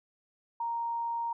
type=tone; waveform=sine; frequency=932 Hz; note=A#5; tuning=1 cent flat; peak=-30 dBFS; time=0.6-1.33 s; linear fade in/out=5 ms; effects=none